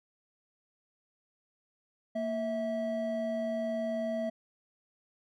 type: tone pair together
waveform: triangle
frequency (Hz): 230.5 / 651.1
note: A#3 / E5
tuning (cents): -19 / -22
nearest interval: octave + tritone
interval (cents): 1797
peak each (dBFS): -33 / -30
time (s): 2.15-4.3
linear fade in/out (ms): 10
effects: none